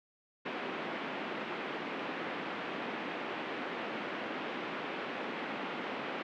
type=band-pass noise; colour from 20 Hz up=pink; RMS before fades=-39 dBFS; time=0.45-6.23 s; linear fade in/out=10 ms; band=220 to 2900 Hz; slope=24 dB/octave; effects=none